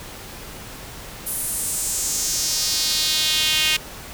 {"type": "tone with high-pass filter sweep", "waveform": "sawtooth", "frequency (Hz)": 310.6, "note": "D#4", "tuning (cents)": -3, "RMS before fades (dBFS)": -22, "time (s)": [1.26, 3.77], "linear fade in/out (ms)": 10, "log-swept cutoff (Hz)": [11000, 2700], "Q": 2.4, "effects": ["pink hiss -37 dBFS RMS until 4.13 s"]}